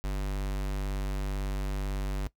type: tone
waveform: square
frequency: 49 Hz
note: G1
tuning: in tune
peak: -30 dBFS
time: 0.04-2.27 s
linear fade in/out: 0 ms
effects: noise-tail reverb RT60 0.1 s tail -18 dB re dry